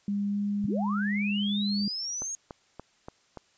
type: tone with pitch glide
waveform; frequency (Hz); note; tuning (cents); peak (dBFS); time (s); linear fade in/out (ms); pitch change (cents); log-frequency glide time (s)
sine; 202.3 to 203.8; G#3 to G#3; -45 to -32; -26; 0.08-1.88; 2; +13; 0.29-0.38
type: linear sweep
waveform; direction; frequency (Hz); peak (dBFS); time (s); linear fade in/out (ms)
sine; up; 88 to 6645; -31; 0.64-2.35; 0
type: click train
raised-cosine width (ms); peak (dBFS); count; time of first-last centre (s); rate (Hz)
1; -25; 5; 2.22-3.373; 3.47
effects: white hiss -65 dBFS RMS until 3.57 s + resampled to 16000 Hz